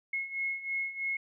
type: beating tone pair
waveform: sine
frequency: 2169 / 2172.1 Hz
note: C#7 / C#7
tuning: -38 / -36 cents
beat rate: 3.1 Hz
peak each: -37 / -33 dBFS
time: 0.13-1.17 s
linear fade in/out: 5 ms
effects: none